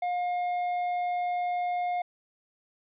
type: tone with tanh clipping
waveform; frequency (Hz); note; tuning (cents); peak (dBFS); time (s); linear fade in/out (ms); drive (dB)
triangle; 713; F5; +36; -28; 0.02-2.02; 5; 11
effects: resampled to 8000 Hz